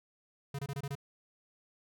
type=tone bursts; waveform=square; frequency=140 Hz; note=C#3; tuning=18 cents sharp; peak=-36 dBFS; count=6; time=0.54-0.953 s; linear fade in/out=5 ms; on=48 ms; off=25 ms; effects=none